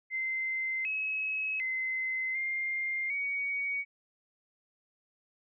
sine tone with pitch steps, 2074 / 2566 / 2056 / 2110 / 2247 Hz, C7 / E7 / C7 / C7 / C#7, -16 / -47 / -31 / +14 / +23 cents, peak -30 dBFS, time 0.1-3.85 s, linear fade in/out 50 ms, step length 750 ms, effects none

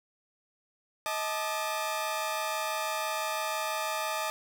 sawtooth tone cluster, 633 / 870 / 1200 Hz, D#5 / A5 / D6, +30 / -20 / +37 cents, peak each -31 dBFS, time 1.06-4.3 s, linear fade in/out 0 ms, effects none

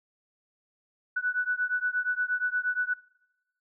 sine beating tone pair, 1480 / 1488.5 Hz, F#6 / F#6, 0 / +10 cents, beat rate 8.5 Hz, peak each -29 / -29 dBFS, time 1.16-2.94 s, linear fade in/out 10 ms, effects noise-tail reverb RT60 1.0 s tail -23 dB re dry

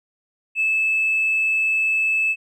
triangle tone with tanh clipping, 2615 Hz, E7, 15 cents flat, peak -17 dBFS, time 0.55-2.36 s, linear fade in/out 50 ms, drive 4 dB, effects none

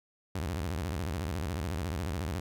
sawtooth tone with vibrato, 82.41 Hz, E2, in tune, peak -28 dBFS, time 0.35-2.4 s, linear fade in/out 5 ms, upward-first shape square, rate 14 Hz, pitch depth 240 cents each way, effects none

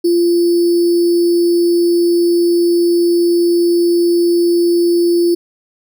sine tone with sample-and-hold, 344.9 Hz, F4, 22 cents flat, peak -9 dBFS, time 0.04-5.35 s, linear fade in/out 10 ms, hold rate 4900 Hz, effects none

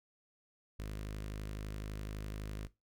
sawtooth tone with notch filter, 51.91 Hz, G#1, in tune, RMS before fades -42 dBFS, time 0.79-2.67 s, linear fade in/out 5 ms, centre 830 Hz, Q 1.8, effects noise-tail reverb RT60 0.2 s tail -17 dB re dry

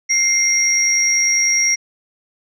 sine tone pair together, 2114 / 5644 Hz, C7 / F8, +17 / +17 cents, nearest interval octave + perfect fourth, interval 1700 cents, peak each -16 / -14 dBFS, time 0.09-1.76 s, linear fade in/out 20 ms, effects tanh soft clip ceiling -6 dBFS

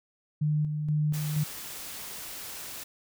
sine tone with tremolo, 151.1 Hz, D3, 50 cents sharp, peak -23 dBFS, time 0.41-1.44 s, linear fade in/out 10 ms, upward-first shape square, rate 2.1 Hz, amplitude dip 45%
white noise, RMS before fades -40 dBFS, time 1.13-2.84 s, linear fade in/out 10 ms
effects none

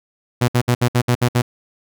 sawtooth tone bursts, 122.1 Hz, B2, 19 cents flat, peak -9 dBFS, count 8, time 0.41-1.42 s, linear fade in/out 10 ms, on 72 ms, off 62 ms, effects none

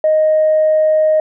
sine tone, 622.3 Hz, D#5, in tune, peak -8 dBFS, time 0.04-1.2 s, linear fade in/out 2 ms, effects tanh soft clip ceiling -5 dBFS

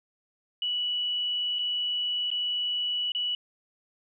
sine tone with dropouts, 2947 Hz, F#7, 8 cents flat, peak -26 dBFS, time 0.62-3.35 s, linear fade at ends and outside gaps 2 ms, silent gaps 1.587-1.591 / 2.304-2.314 / 3.12-3.149 s, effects none

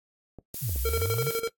clicks, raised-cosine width 2 ms, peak -29 dBFS, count 7, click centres 0.387 / 0.544 / 0.694 / 0.76 / 0.935 / 0.978 / 1.053 s
violet noise, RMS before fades -34 dBFS, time 0.54-1.4 s, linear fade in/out 2 ms
sine exponential two-way sweep, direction down then up, 148.6 to 58.27 to 148.6 Hz, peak -28 dBFS, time 0.62-1.3 s, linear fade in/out 10 ms, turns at 0.79 s
square tone with tremolo, 456.9 Hz, A#4, 35 cents flat, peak -25 dBFS, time 0.85-1.49 s, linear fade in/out 5 ms, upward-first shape square, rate 12 Hz, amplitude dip 70%
effects noise-tail reverb RT60 0.1 s tail -17 dB re dry + AAC 64 kbps

